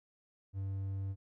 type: tone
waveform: triangle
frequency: 97.2 Hz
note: G2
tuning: 14 cents flat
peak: -33 dBFS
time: 0.53-1.16 s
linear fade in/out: 50 ms
effects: none